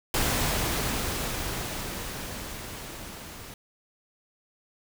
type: noise with level ramp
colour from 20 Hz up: pink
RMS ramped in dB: -25 to -43 dBFS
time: 0.14-3.54 s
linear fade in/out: 2 ms
effects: none